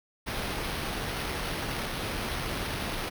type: noise with sample-and-hold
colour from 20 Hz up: pink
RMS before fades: -33 dBFS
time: 0.26-3.1 s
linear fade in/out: 20 ms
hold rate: 7350 Hz
effects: none